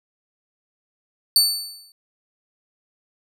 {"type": "tone with exponential decay", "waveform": "sawtooth", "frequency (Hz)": 4500, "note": "C#8", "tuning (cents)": 25, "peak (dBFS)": -8, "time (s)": [1.36, 1.92], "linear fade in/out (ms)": 1, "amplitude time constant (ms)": 120, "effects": []}